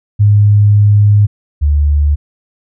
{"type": "tone pair in turn", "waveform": "sine", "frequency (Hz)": [103.5, 73.19], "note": ["G#2", "D2"], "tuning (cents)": [-5, -5], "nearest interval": "tritone", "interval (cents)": 600, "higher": "first", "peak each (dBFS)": [-4, -7], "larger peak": "first", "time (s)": [[0.19, 1.27], [1.61, 2.16]], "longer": "first", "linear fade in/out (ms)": 20, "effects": []}